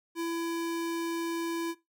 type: tone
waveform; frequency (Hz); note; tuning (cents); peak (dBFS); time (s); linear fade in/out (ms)
square; 334.5; E4; +25; -31; 0.15-1.75; 50
effects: noise-tail reverb RT60 0.2 s tail -18 dB re dry